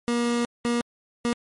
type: tone bursts at uneven times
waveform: 30% pulse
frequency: 238.1 Hz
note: A#3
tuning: 37 cents sharp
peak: -19 dBFS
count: 3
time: 0.08-0.45 / 0.65-0.81 / 1.25-1.33 s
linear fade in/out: 0 ms
effects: MP3 48 kbps